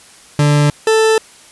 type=tone pair in turn; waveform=40% pulse; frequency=146.83 / 441.1 Hz; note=D3 / A4; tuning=0 / +4 cents; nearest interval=octave + perfect fifth; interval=1904 cents; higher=second; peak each=-8 dBFS; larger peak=neither; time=0.39-0.7 / 0.87-1.18 s; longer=neither; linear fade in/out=2 ms; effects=white hiss -42 dBFS RMS until 1.51 s + resampled to 24000 Hz